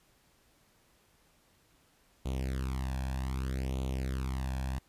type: tone with flanger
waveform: sawtooth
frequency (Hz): 65.41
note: C2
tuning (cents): 0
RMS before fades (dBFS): -34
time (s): 2.25-4.79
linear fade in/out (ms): 10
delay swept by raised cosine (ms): 0.29 to 1.2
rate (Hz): 0.64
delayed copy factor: +0.85
effects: pink hiss -67 dBFS RMS until 4.88 s + resampled to 32000 Hz